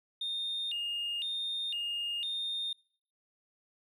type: tone with vibrato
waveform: triangle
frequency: 3219 Hz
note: G7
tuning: 45 cents sharp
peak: -30 dBFS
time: 0.21-2.73 s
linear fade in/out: 5 ms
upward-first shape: square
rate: 0.99 Hz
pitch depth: 220 cents each way
effects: noise-tail reverb RT60 0.5 s tail -24 dB re dry + tanh soft clip ceiling -29 dBFS